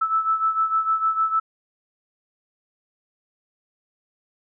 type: beating tone pair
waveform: sine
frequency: 1311 / 1317.6 Hz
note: E6 / E6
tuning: -10 / -1 cents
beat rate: 6.6 Hz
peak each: -20 / -25 dBFS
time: 0.01-1.4 s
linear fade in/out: 10 ms
effects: none